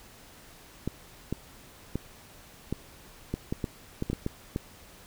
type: clicks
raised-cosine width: 3 ms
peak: -16 dBFS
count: 12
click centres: 0.876 / 1.326 / 1.956 / 2.726 / 3.34 / 3.525 / 3.642 / 4.024 / 4.1 / 4.131 / 4.264 / 4.561 s
effects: pink hiss -52 dBFS RMS until 5.06 s